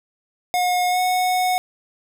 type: tone with pitch glide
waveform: square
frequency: 721 to 733.6 Hz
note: F#5 to F#5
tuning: -45 to -15 cents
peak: -18 dBFS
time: 0.54-1.58 s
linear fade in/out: 0 ms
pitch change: +30 cents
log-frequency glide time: 0.89-0.99 s
effects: none